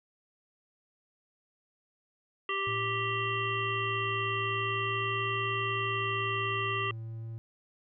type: harmonic tone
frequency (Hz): 392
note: G4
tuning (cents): 0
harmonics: 1 / 3 / 5 / 7 / 8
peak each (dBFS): -37 / -33 / -37 / -35 / -41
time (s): 2.49-6.91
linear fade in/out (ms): 2
type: tone with vibrato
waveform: triangle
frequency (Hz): 112.8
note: A2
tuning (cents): +44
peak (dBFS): -35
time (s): 2.67-7.38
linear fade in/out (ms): 0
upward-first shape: sine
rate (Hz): 0.45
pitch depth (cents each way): 19
effects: none